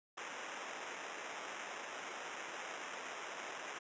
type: noise with sample-and-hold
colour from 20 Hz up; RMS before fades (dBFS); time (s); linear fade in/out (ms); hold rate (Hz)
white; -45; 0.17-3.79; 10; 4410
effects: high-pass 400 Hz 12 dB/octave + resampled to 16000 Hz